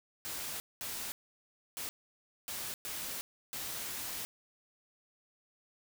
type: noise bursts at uneven times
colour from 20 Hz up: white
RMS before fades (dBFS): -40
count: 6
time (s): 0.25-0.6 / 0.81-1.12 / 1.77-1.89 / 2.48-2.74 / 2.85-3.21 / 3.53-4.25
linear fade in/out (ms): 0
effects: none